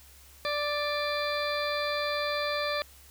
harmonic tone with a mistuned harmonic, 587.3 Hz, D5, in tune, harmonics 1 / 2 / 3 / 4 / 6 / 7 / 8, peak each -31 / -34 / -36 / -37 / -39 / -39 / -40 dBFS, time 0.45-2.82 s, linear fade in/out 0 ms, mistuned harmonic 4, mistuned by +17 cents, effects added 68 Hz sine -55 dBFS peak until 3.1 s + white hiss -55 dBFS RMS until 3.1 s

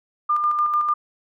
sine tone with tremolo, 1202 Hz, D6, 40 cents sharp, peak -16 dBFS, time 0.29-0.94 s, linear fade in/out 10 ms, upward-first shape square, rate 6.7 Hz, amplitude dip 40%, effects none

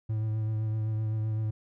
triangle tone with vibrato, 109 Hz, A2, 16 cents flat, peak -25 dBFS, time 0.09-1.51 s, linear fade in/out 10 ms, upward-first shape triangle, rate 7.8 Hz, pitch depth 26 cents each way, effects none

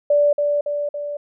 sine tone with echo, 583 Hz, D5, 13 cents flat, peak -12 dBFS, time 0.1-0.33 s, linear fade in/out 5 ms, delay 280 ms, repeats 3, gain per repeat -4 dB, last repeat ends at 1.17 s, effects none

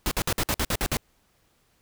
pink noise bursts, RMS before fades -25 dBFS, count 9, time 0.06-0.969 s, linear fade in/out 0 ms, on 53 ms, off 54 ms, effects pink hiss -66 dBFS RMS until 1.81 s

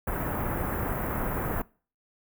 pink band-stop noise, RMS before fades -30 dBFS, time 0.07-1.62 s, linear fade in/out 5 ms, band 1700 to 14000 Hz, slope 24 dB/octave, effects noise-tail reverb RT60 0.4 s tail -23 dB re dry

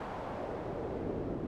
brown noise with band-pass filter sweep, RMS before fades -38 dBFS, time 0-1.47 s, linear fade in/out 5 ms, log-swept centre 910 to 320 Hz, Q 1.4, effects none

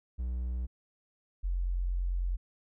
triangle / sine tone pair in turn, 61.4 / 44.55 Hz, B1 / F1, -9 / +35 cents, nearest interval tritone, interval 556 cents, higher first, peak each -29 / -28 dBFS, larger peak second, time 0.18-0.67 / 1.43-2.37 s, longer second, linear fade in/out 20 ms, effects none

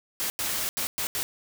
white noise bursts at uneven times, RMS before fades -29 dBFS, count 5, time 0.2-0.3 / 0.39-0.69 / 0.77-0.87 / 0.98-1.07 / 1.15-1.23 s, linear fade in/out 0 ms, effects none

